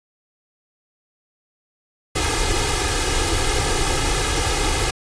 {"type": "noise with comb filter", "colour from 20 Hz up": "pink", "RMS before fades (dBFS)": -20, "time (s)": [2.15, 4.91], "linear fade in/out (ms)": 10, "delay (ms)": 2.4, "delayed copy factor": 0.85, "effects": ["resampled to 22050 Hz"]}